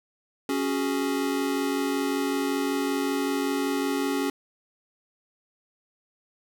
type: chord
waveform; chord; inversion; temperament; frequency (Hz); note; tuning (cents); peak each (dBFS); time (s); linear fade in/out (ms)
square; C# suspended fourth; none; equal; 277.2 / 370 / 415.3; C#4 / F#4 / G#4; 0 / 0 / 0; -27 / -32 / -32; 0.49-4.3; 2
effects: none